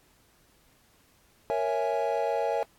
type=chord; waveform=triangle; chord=A# half-diminished seventh; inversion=none; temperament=equal; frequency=466.2 / 554.4 / 659.3 / 830.6 Hz; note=A#4 / C#5 / E5 / G#5; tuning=0 / 0 / 0 / 0 cents; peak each=-29 dBFS; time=1.5-2.63 s; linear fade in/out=0 ms; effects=pink hiss -63 dBFS RMS until 2.78 s + AAC 64 kbps